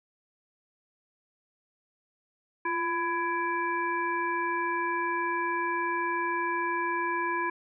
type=harmonic tone with a mistuned harmonic; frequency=333.3 Hz; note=E4; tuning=19 cents sharp; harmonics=1 / 3 / 5 / 7; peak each=-34 / -29 / -33 / -37 dBFS; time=2.65-7.5 s; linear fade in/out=5 ms; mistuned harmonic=1; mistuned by=+62 cents; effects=none